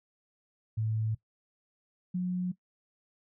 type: tone pair in turn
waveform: sine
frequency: 110 / 180.92 Hz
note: A2 / F#3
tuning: 0 / -39 cents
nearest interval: major sixth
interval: 861 cents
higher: second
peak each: -28 dBFS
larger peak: neither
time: 0.77-1.15 / 2.14-2.52 s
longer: neither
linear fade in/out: 10 ms
effects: noise-tail reverb RT60 0.1 s tail -18 dB re dry